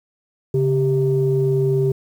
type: tone pair together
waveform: sine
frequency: 138.59 / 392 Hz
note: C#3 / G4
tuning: 0 / 0 cents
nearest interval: octave + tritone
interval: 1800 cents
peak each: -17 dBFS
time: 0.54-1.92 s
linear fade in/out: 5 ms
effects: tanh soft clip ceiling -8 dBFS + 8-bit

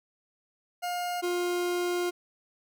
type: tone pair in turn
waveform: 40% pulse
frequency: 710 / 353.6 Hz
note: F5 / F4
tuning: +28 / +22 cents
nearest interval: octave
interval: 1206 cents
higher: first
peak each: -29 / -26 dBFS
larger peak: second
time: 0.82-1.22 / 1.22-2.11 s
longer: second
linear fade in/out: 20 ms
effects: none

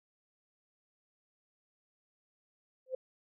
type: tone with exponential growth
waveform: sine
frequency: 517 Hz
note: C5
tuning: 21 cents flat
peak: -29 dBFS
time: 2.86-2.95 s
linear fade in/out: 5 ms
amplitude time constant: 18 ms
effects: none

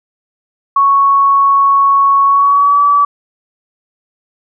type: tone with pitch glide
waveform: sine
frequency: 1108.7 to 1149.1 Hz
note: C#6 to D6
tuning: 0 to -38 cents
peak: -6 dBFS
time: 0.76-3.05 s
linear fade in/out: 5 ms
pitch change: +62 cents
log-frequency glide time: 2.26-2.81 s
effects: none

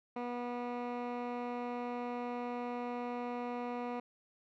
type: tone with low-pass filter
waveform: 15% pulse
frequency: 243.2 Hz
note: B3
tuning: 26 cents flat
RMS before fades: -39 dBFS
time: 0.16-4 s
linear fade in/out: 5 ms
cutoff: 1800 Hz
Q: 0.89
effects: none

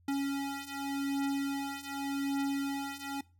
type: beating tone pair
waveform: square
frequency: 277.2 / 278.06 Hz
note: C#4 / C#4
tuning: 0 / +5 cents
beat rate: 0.86 Hz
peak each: -37 / -35 dBFS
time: 0.08-3.21 s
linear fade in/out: 5 ms
effects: noise-tail reverb RT60 0.3 s tail -20 dB re dry + added 87 Hz sine -62 dBFS peak until 3.39 s

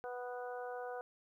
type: harmonic tone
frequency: 246.9 Hz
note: B3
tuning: in tune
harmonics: 2 / 3 / 4 / 5 / 6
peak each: -43 / -45 / -53 / -54 / -51 dBFS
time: 0.04-1.01 s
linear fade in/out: 0 ms
effects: 13-bit

